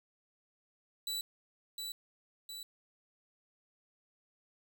sawtooth tone with echo, 3951 Hz, B7, in tune, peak -32 dBFS, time 1.07-1.21 s, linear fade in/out 2 ms, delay 710 ms, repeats 2, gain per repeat -4 dB, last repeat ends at 2.63 s, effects none

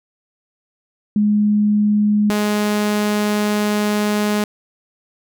sine / sawtooth tone pair in turn, 208.9 / 208.9 Hz, G#3 / G#3, +10 / +10 cents, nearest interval unison, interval 0 cents, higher neither, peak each -12 / -12 dBFS, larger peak neither, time 1.16-2.3 / 2.3-4.44 s, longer second, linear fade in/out 2 ms, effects none

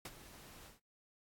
pink noise with ADSR envelope, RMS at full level -44 dBFS, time 0.05-0.8 s, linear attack 4 ms, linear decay 42 ms, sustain -12 dB, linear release 140 ms, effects noise-tail reverb RT60 0.2 s tail -25 dB re dry + AAC 64 kbps

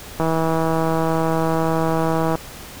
click train, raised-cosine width 1 ms, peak -7 dBFS, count 350, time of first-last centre 0.2-2.354 s, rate 162 Hz, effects pink hiss -37 dBFS RMS until 2.8 s

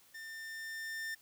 45% pulse tone with level ramp, 1800 Hz, A6, 39 cents sharp, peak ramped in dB -45 to -37 dBFS, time 0.14-1.15 s, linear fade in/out 10 ms, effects white hiss -64 dBFS RMS until 1.21 s

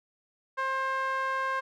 sawtooth tone with band-pass filter, 531 Hz, C5, 25 cents sharp, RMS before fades -30 dBFS, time 0.57-1.61 s, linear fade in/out 20 ms, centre 1300 Hz, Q 6.4, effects none

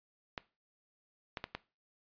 clicks, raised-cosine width 0.3 ms, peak -21 dBFS, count 4, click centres 0.378 / 1.372 / 1.441 / 1.55 s, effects noise-tail reverb RT60 0.3 s tail -19 dB re dry + resampled to 11025 Hz

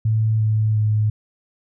sine tone with pitch steps, 110 / 108.55 / 107.12 Hz, A2 / A2 / A2, 0 / -23 / -46 cents, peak -15 dBFS, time 0.05-1.1 s, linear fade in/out 5 ms, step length 350 ms, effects none

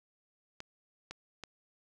clicks, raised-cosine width 0.2 ms, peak -25 dBFS, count 3, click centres 0.604 / 1.11 / 1.437 s, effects none

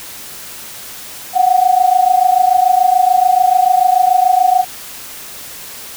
sine tone pair together, 725 / 751.9 Hz, F#5 / F#5, -35 / +28 cents, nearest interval minor second, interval 63 cents, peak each -11 dBFS, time 1.33-4.65 s, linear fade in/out 50 ms, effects white hiss -31 dBFS RMS until 5.96 s

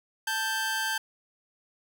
sawtooth tone pair together, 880 / 1570 Hz, A5 / G6, 0 / +2 cents, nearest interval minor seventh, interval 1002 cents, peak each -29 / -25 dBFS, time 0.27-0.98 s, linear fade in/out 5 ms, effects none

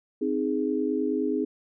sine chord, Ab major, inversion first, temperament equal, 261.6 / 311.1 / 415.3 Hz, C4 / Eb4 / Ab4, 0 / 0 / 0 cents, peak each -28 dBFS, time 0.21-1.45 s, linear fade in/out 10 ms, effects none

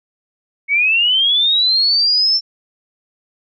sine linear sweep, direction up, 2200 to 5400 Hz, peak -11 dBFS, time 0.68-2.41 s, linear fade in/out 50 ms, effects none

